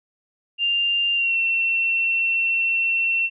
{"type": "tone with pitch glide", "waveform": "sine", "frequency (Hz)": [2794, 2707], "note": ["F7", "E7"], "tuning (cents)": [0, 45], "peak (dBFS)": -18, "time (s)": [0.58, 3.3], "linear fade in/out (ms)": 50, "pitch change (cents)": -55, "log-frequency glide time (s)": [1.14, 1.36], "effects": []}